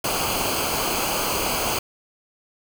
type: noise with comb filter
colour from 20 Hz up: pink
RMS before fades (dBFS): -24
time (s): 0.04-1.79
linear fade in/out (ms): 5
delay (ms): 0.54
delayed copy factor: -0.7
effects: none